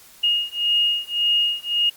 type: beating tone pair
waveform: sine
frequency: 2856 / 2857.8 Hz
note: F7 / F7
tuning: +38 / +39 cents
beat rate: 1.8 Hz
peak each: -21 dBFS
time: 0.23-1.9 s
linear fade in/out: 10 ms
effects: white hiss -48 dBFS RMS until 1.96 s + Opus 48 kbps